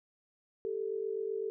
sine tone pair together, 394.6 / 442.5 Hz, G4 / A4, +11 / +10 cents, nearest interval major second, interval 199 cents, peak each -36 / -35 dBFS, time 0.65-1.5 s, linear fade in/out 0 ms, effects none

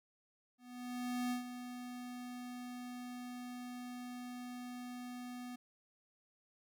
square tone with ADSR envelope, 246.9 Hz, B3, in tune, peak -35 dBFS, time 0.58-5.56 s, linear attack 730 ms, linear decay 120 ms, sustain -10 dB, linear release 8 ms, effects none

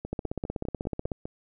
two click trains, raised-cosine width 2 ms, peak -17 / -21 dBFS, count 17 / 7, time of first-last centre 0.13-1.118 / 0.05-1.255 s, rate 16.2 / 4.98 Hz, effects none

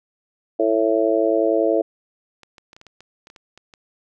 harmonic tone, 110.7 Hz, A2, 11 cents sharp, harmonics 3 / 4 / 5 / 6, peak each -21 / -21 / -21 / -21 dBFS, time 0.59-1.82 s, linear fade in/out 10 ms
clicks, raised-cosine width 0.2 ms, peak -27 dBFS, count 12, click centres 2.433 / 2.582 / 2.731 / 2.765 / 2.814 / 2.867 / 3.006 / 3.271 / 3.301 / 3.362 / 3.576 / 3.738 s
effects none

